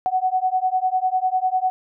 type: beating tone pair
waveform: sine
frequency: 740 / 750 Hz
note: F#5 / F#5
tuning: 0 / +23 cents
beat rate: 10 Hz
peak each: -21 dBFS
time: 0.06-1.7 s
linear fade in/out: 0 ms
effects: none